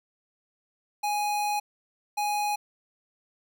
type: tone bursts at uneven times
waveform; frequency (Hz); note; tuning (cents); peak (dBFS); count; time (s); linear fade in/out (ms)
square; 830.6; G#5; 0; -26; 2; 1.03-1.6 / 2.17-2.56; 10
effects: none